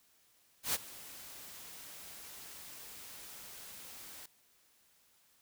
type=noise with ADSR envelope; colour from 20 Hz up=white; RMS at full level=-31 dBFS; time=0.63-4.26 s; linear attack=110 ms; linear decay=32 ms; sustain=-19 dB; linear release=5 ms; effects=white hiss -69 dBFS RMS until 5.41 s